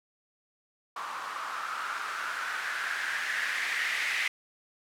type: noise with low-pass filter sweep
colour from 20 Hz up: violet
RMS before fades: -33 dBFS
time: 0.96-4.28 s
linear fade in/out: 5 ms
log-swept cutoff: 1100 to 2100 Hz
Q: 4.5
effects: none